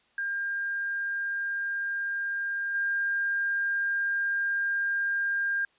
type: tone with level steps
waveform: sine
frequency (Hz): 1604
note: G6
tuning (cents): +39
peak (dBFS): -28 / -25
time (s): 0.18-5.65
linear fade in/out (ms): 2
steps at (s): 2.74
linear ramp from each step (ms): 10
effects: white hiss -66 dBFS RMS until 5.78 s + resampled to 8000 Hz